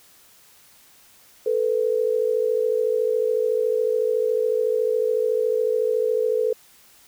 sine tone pair together, 440 / 493.9 Hz, A4 / B4, 0 / 0 cents, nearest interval major second, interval 200 cents, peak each -21 / -22 dBFS, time 1.46-6.53 s, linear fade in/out 5 ms, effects white hiss -53 dBFS RMS until 7.07 s

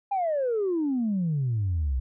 sine exponential sweep, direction down, 820 to 60.7 Hz, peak -22 dBFS, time 0.11-2 s, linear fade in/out 10 ms, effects tanh soft clip ceiling -20 dBFS

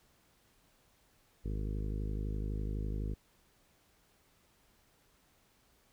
harmonic tone, 51.91 Hz, G#1, in tune, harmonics 1 / 2 / 3 / 4 / 5 / 6 / 7 / 8 / 9, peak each -35 / -41 / -45 / -47 / -49 / -51 / -52 / -53 / -54 dBFS, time 1.44-3.15 s, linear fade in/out 20 ms, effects pink hiss -69 dBFS RMS until 5.92 s

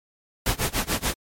pink noise with tremolo, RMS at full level -22 dBFS, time 0.46-1.14 s, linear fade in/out 2 ms, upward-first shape sine, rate 6.9 Hz, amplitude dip 95%, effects MP3 64 kbps

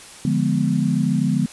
sine chord, D diminished seventh, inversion none, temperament equal, 146.83 / 174.61 / 207.7 / 246.9 Hz, D3 / F3 / Ab3 / Cb4, 0 / 0 / 0 / 0 cents, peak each -22 dBFS, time 0.25-1.46 s, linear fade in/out 2 ms, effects white hiss -41 dBFS RMS until 1.52 s + resampled to 24000 Hz

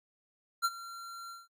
square tone with ADSR envelope, 1370 Hz, F6, 34 cents flat, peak -25 dBFS, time 0.62-1.48 s, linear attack 30 ms, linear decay 43 ms, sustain -18 dB, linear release 180 ms, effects noise-tail reverb RT60 0.1 s tail -26 dB re dry + AAC 48 kbps

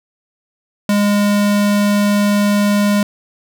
square tone, 204.9 Hz, G#3, 23 cents flat, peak -12 dBFS, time 0.89-3.03 s, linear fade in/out 2 ms, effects none

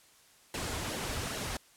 pink noise with flanger, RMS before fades -36 dBFS, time 0.54-1.57 s, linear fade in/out 2 ms, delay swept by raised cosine 0.81 to 6.01 ms, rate 2.5 Hz, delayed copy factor -0.6, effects white hiss -61 dBFS RMS until 1.76 s + low-pass 11000 Hz 12 dB/octave

